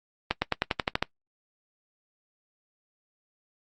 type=accelerating click train; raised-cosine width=0.3 ms; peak=-7 dBFS; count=9; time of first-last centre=0.31-1.026 s; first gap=110 ms; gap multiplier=0.94; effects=noise-tail reverb RT60 0.1 s tail -22 dB re dry + Opus 24 kbps